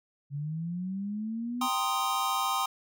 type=linear sweep; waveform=sine; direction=up; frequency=138.59 to 254.1 Hz; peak=-31 dBFS; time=0.3-1.69 s; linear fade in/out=50 ms
type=chord; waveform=square; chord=C minor seventh; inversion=second; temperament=equal; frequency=784 / 932.3 / 1046.5 / 1244.5 Hz; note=G5 / Bb5 / C6 / Eb6; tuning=0 / 0 / 0 / 0 cents; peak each=-34 / -37 / -32 / -32 dBFS; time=1.61-2.66 s; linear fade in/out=5 ms
effects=none